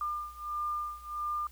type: beating tone pair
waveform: sine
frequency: 1200 / 1201.5 Hz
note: D6 / D6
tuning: +37 / +39 cents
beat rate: 1.5 Hz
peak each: -37 / -35 dBFS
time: 0.01-1.47 s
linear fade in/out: 2 ms
effects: added 60 Hz sine -52 dBFS peak until 1.51 s + white hiss -60 dBFS RMS until 1.51 s